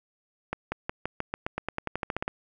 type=accelerating click train; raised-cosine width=0.5 ms; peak=-14 dBFS; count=17; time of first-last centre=0.53-2.279 s; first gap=190 ms; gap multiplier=0.92; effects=none